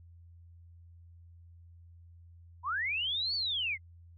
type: linear two-way sweep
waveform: sine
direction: up then down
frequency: 923 to 4567 to 2008 Hz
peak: -30 dBFS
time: 2.63-3.78 s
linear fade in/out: 50 ms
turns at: 3.35 s
effects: added 85 Hz sine -52 dBFS peak until 4.17 s + AAC 32 kbps